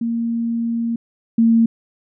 sine tone pair in turn, 231.8 / 228.5 Hz, A#3 / A#3, -10 / -34 cents, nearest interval unison, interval 24 cents, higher first, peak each -18 / -10 dBFS, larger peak second, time 0.01-0.96 / 1.38-1.66 s, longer first, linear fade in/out 5 ms, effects none

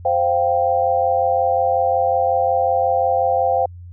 sine chord, C suspended fourth, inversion none, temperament equal, 523.3 / 698.5 / 784 Hz, C5 / F5 / G5, 0 / 0 / 0 cents, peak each -19 dBFS, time 0.05-3.66 s, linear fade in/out 5 ms, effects added 88 Hz sine -34 dBFS peak until 3.92 s

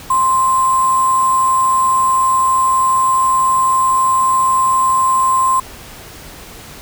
sine tone with sample-and-hold, 1048 Hz, C6, 2 cents sharp, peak -10 dBFS, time 0.1-5.6 s, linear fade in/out 5 ms, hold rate 8820 Hz, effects pink hiss -35 dBFS RMS until 6.81 s

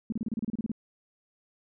sine tone bursts, 221.9 Hz, A3, 15 cents sharp, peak -27 dBFS, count 12, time 0.1-0.717 s, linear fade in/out 2 ms, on 23 ms, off 31 ms, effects none

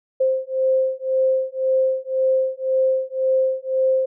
sine beating tone pair, 523.3 / 525.2 Hz, C5 / C5, 0 / +6 cents, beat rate 1.9 Hz, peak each -20 dBFS, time 0.2-4.06 s, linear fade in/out 10 ms, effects none

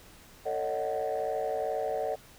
sine chord, D# half-diminished seventh, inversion second, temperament just, 448 / 560 / 622.3 / 746.7 Hz, A4 / C#5 / D#5 / F#5, +31 / +18 / 0 / +16 cents, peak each -33 dBFS, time 0.45-2.16 s, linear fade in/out 20 ms, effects tanh soft clip ceiling -23 dBFS + pink hiss -54 dBFS RMS until 2.38 s

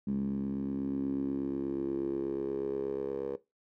10% pulse tone with band-pass filter sweep, 68.3 Hz, C#2, 25 cents flat, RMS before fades -34 dBFS, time 0.07-3.36 s, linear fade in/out 5 ms, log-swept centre 210 to 480 Hz, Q 5.5, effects noise-tail reverb RT60 0.2 s tail -17 dB re dry

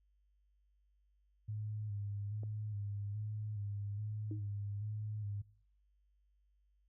sine tone with vibrato, 104.1 Hz, G#2, 5 cents sharp, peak -38 dBFS, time 1.48-5.42 s, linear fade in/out 10 ms, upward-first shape square, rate 1.2 Hz, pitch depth 40 cents each way
click, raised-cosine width 2 ms, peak -37 dBFS, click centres 2.434 s
sine tone with exponential decay, 311.1 Hz, D#4, in tune, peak -39 dBFS, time 4.31-4.46 s, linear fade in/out 2 ms, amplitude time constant 32 ms
effects noise-tail reverb RT60 0.5 s tail -21 dB re dry + added 50 Hz sine -70 dBFS peak until 6.88 s

